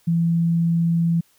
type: tone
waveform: sine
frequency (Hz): 167.8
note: E3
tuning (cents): +31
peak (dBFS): -16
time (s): 0.07-1.21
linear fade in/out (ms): 10
effects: white hiss -60 dBFS RMS until 1.38 s